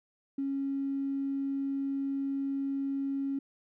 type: tone with tanh clipping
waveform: triangle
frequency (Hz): 274.9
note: C#4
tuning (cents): -14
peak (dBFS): -29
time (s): 0.38-3.39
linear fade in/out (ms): 5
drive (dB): 2
effects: none